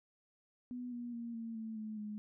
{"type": "tone with pitch steps", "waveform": "sine", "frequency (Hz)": [246.9, 240.4, 234.1, 228, 222, 216.2, 210.5], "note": ["B3", "B3", "A#3", "A#3", "A3", "A3", "G#3"], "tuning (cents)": [0, -46, 8, -38, 16, -30, 24], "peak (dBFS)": -40, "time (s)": [0.71, 2.18], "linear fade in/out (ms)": 0, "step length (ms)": 210, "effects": []}